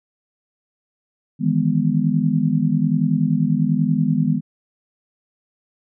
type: chord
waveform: sine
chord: E major seventh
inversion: third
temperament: just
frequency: 154.51 / 164.81 / 206 / 247.2 Hz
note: D#3 / E3 / G#3 / B3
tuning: -12 / 0 / -14 / +2 cents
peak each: -21 dBFS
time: 1.39-4.41 s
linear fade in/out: 50 ms
effects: none